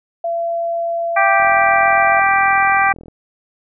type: tone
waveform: sine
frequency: 677 Hz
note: E5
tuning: 46 cents sharp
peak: -17 dBFS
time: 0.24-2.2 s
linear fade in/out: 5 ms
type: harmonic tone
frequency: 392 Hz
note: G4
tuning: in tune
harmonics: 2 / 3 / 4 / 5 / 6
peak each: -15 / -17 / -18 / -19 / -20 dBFS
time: 1.16-2.93 s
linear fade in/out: 10 ms
type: click train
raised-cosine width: 2 ms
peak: -24 dBFS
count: 71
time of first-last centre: 1.4-3.083 s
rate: 41.6 Hz
effects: none